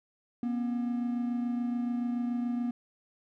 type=tone pair together; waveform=triangle; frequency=239.9 / 266.9 Hz; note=A#3 / C4; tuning=+50 / +35 cents; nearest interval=major second; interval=185 cents; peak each=-27 / -37 dBFS; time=0.43-2.71 s; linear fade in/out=2 ms; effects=none